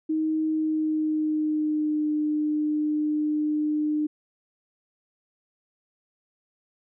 sine tone with pitch glide, 313.9 to 302.3 Hz, D#4 to D#4, +15 to -50 cents, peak -22 dBFS, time 0.09-4.07 s, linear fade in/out 10 ms, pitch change -65 cents, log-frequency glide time 0.46-2.11 s, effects none

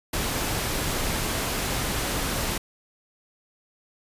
pink noise, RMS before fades -27 dBFS, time 0.13-2.58 s, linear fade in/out 5 ms, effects resampled to 32000 Hz

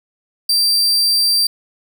40% pulse tone, 4699 Hz, D8, in tune, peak -11 dBFS, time 0.49-1.47 s, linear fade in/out 5 ms, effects none

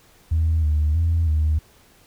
sine tone with pitch steps, 80.4 / 75.8 / 82.9 / 77.2 Hz, E2 / D#2 / E2 / D#2, -43 / -45 / +10 / -13 cents, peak -15 dBFS, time 0.31-1.59 s, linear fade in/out 10 ms, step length 320 ms, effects tanh soft clip ceiling -13 dBFS + pink hiss -54 dBFS RMS until 2.06 s

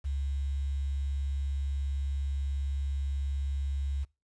sine tone with quantisation, 69.3 Hz, C#2, in tune, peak -29 dBFS, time 0.04-4.05 s, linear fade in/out 20 ms, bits 9, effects noise-tail reverb RT60 0.3 s tail -24 dB re dry + resampled to 22050 Hz

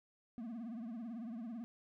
triangle tone with vibrato, 230.2 Hz, A#3, 22 cents flat, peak -40 dBFS, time 0.38-1.64 s, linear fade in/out 0 ms, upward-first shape triangle, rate 18 Hz, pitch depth 160 cents each way, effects none

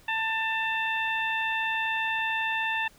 harmonic tone, 891 Hz, A5, 22 cents sharp, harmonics 1 / 2 / 3 / 4, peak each -31 / -29 / -31 / -38 dBFS, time 0.08-2.88 s, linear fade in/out 5 ms, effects pink hiss -57 dBFS RMS until 2.98 s

